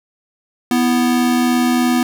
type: tone pair together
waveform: square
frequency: 246.6 / 329.6 Hz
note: B3 / E4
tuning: -2 / 0 cents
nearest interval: perfect fourth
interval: 502 cents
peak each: -14 / -21 dBFS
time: 0.71-2.03 s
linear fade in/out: 2 ms
effects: none